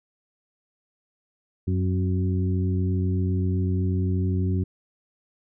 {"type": "harmonic tone with a mistuned harmonic", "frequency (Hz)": 92.5, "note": "F#2", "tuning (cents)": 0, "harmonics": [1, 2, 3, 4], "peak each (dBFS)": [-22, -28, -32, -34], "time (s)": [1.67, 4.64], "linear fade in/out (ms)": 10, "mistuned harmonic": 3, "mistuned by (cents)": -28, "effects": []}